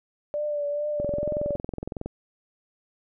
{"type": "tone with vibrato", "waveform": "sine", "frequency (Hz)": 587.3, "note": "D5", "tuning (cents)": 0, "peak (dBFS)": -25, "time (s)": [0.34, 1.56], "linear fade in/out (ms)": 0, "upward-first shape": "triangle", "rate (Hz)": 2.3, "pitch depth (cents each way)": 36}
{"type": "click train", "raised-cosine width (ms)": 2, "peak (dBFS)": -18, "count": 24, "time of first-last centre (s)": [1, 2.06], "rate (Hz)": 21.7}
{"effects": []}